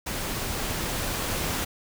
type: noise with level ramp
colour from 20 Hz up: pink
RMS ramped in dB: -31 to -28 dBFS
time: 0.06-1.65 s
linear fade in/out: 10 ms
effects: none